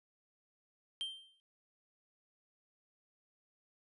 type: tone with exponential decay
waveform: triangle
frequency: 3147 Hz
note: G7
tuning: 6 cents sharp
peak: -33 dBFS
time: 1.01-1.4 s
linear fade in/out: 0 ms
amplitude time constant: 84 ms
effects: resampled to 24000 Hz